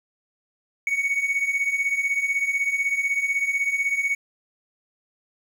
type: beating tone pair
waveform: triangle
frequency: 2217 / 2233 Hz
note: C#7 / C#7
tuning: 0 / +12 cents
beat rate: 16 Hz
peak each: -25 / -21 dBFS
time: 0.87-4.15 s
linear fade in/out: 2 ms
effects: 9-bit